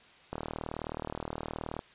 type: click train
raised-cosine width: 1 ms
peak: -21 dBFS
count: 58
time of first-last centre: 0.33-1.792 s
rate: 39 Hz
effects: white hiss -57 dBFS RMS until 1.94 s + resampled to 8000 Hz